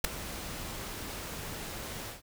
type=noise with ADSR envelope; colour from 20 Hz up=pink; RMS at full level=-21 dBFS; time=0.04-2.22 s; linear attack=7 ms; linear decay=6 ms; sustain=-19 dB; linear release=140 ms; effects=none